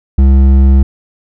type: tone with hard clipping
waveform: triangle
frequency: 67.1 Hz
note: C2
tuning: 44 cents sharp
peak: -5 dBFS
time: 0.18-0.83 s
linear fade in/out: 5 ms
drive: 12 dB
effects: none